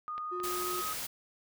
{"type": "tone with pitch glide", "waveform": "sine", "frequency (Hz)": [1229, 1261.4], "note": ["D#6", "D#6"], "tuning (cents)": [-22, 23], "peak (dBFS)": -35, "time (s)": [0.08, 0.93], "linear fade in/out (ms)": 0, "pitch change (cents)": 45, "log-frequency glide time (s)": [0.19, 0.75]}
{"type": "click train", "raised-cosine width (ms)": 0.3, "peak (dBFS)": -30, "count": 4, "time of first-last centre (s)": [0.18, 0.844], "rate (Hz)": 4.52}
{"type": "tone", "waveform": "triangle", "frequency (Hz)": 360.1, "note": "F#4", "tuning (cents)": -47, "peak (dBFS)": -35, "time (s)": [0.31, 0.82], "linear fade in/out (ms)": 20}
{"type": "noise", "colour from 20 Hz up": "white", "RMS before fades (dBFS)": -38, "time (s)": [0.43, 1.07], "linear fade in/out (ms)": 10}
{"effects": []}